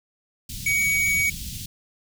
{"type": "band-stop noise", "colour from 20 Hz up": "pink", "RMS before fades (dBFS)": -34, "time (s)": [0.49, 1.66], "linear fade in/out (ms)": 5, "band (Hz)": [200, 3200], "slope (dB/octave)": 24}
{"type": "tone", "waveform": "square", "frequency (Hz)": 2252, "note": "C#7", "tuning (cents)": 27, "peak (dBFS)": -20, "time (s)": [0.66, 1.3], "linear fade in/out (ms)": 5}
{"effects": []}